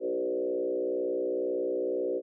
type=tone with frequency modulation; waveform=sine; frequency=440 Hz; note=A4; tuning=in tune; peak=-27 dBFS; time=0-2.22 s; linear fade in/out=50 ms; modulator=62 Hz; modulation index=1.8; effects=none